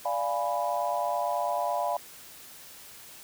sine chord, D diminished seventh, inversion none, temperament equal with one note detuned, 587.3 / 696.4 / 830.6 / 987.8 Hz, D5 / F5 / Ab5 / Cb6, 0 / -5 / 0 / 0 cents, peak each -32 / -30 / -33 / -32 dBFS, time 0.05-1.97 s, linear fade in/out 5 ms, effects white hiss -48 dBFS RMS until 3.23 s

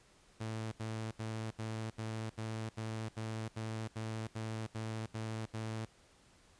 sawtooth tone bursts, 110.8 Hz, A2, 13 cents sharp, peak -34 dBFS, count 14, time 0.4-5.855 s, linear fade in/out 10 ms, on 320 ms, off 75 ms, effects pink hiss -65 dBFS RMS until 6.59 s + resampled to 22050 Hz

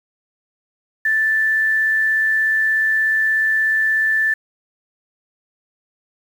sine tone with amplitude modulation, 1760 Hz, A6, in tune, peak -13 dBFS, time 1.05-4.34 s, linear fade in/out 5 ms, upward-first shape sine, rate 96.7 Hz, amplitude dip 25%, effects 7-bit

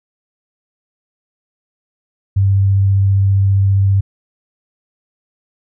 sine tone with vibrato, 98 Hz, G2, in tune, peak -9 dBFS, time 2.36-4.01 s, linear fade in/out 10 ms, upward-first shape triangle, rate 15 Hz, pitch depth 11 cents each way, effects none

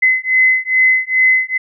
sine beating tone pair, 2037 / 2039.4 Hz, C7 / C7, -47 / -45 cents, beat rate 2.4 Hz, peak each -13 dBFS, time 0.02-1.58 s, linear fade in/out 10 ms, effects none

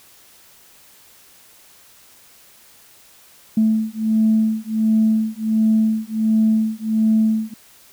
sine beating tone pair, 218.8 / 220.2 Hz, A3 / A3, -9 / +2 cents, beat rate 1.4 Hz, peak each -17 dBFS, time 3.57-7.54 s, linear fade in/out 5 ms, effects tanh soft clip ceiling -7 dBFS + white hiss -49 dBFS RMS until 7.92 s

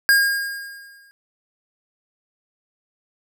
square tone with exponential decay, 1621 Hz, G#6, 42 cents flat, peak -11 dBFS, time 0.09-1.11 s, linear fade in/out 0 ms, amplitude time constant 220 ms, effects none

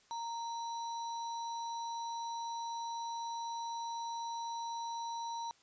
sine tone with sample-and-hold, 928 Hz, A#5, 8 cents flat, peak -37 dBFS, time 0.11-5.51 s, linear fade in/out 0 ms, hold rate 4900 Hz, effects white hiss -67 dBFS RMS until 5.62 s + resampled to 16000 Hz

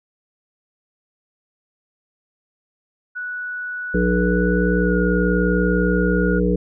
sine tone with pitch glide, 1475 to 1438 Hz, F#6 to F#6, -6 to -50 cents, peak -25 dBFS, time 3.15-6.4 s, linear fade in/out 20 ms, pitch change -44 cents, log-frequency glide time 4.79-4.96 s
harmonic tone, 60.2 Hz, B1, 44 cents flat, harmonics 1 / 3 / 5 / 7 / 8, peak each -22 / -19 / -24 / -23 / -23 dBFS, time 3.94-6.56 s, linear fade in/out 5 ms
effects none

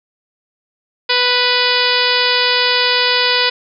harmonic tone, 493.9 Hz, B4, in tune, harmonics 1 / 2 / 3 / 4 / 5 / 6 / 7 / 8 / 9 / 10, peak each -21 / -21 / -21 / -21 / -21 / -21 / -21 / -21 / -21 / -21 dBFS, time 1.09-3.5 s, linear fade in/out 10 ms, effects none

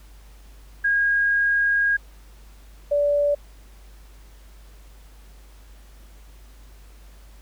sine tone pair in turn, 1633 / 579.2 Hz, G#6 / D5, -30 / -24 cents, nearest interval octave + tritone, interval 1794 cents, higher first, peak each -17 dBFS, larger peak neither, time 0.84-1.97 / 2.91-3.35 s, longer first, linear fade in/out 10 ms, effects added 50 Hz sine -44 dBFS peak until 7.41 s + pink hiss -55 dBFS RMS until 7.41 s

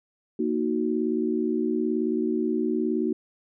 sine chord, D# minor, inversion second, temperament equal, 233.1 / 311.1 / 370 Hz, A#3 / D#4 / F#4, 0 / 0 / 0 cents, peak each -27 dBFS, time 0.39-3.13 s, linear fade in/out 5 ms, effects none

